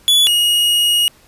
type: tone pair in turn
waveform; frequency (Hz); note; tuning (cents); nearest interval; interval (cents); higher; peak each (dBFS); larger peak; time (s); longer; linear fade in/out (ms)
45% pulse; 3424 / 2879; A7 / F#7; -48 / -48; minor third; 300; first; -9 / -11; first; 0.08-0.27 / 0.27-1.08; second; 0
effects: pink hiss -49 dBFS RMS until 1.27 s + resampled to 32000 Hz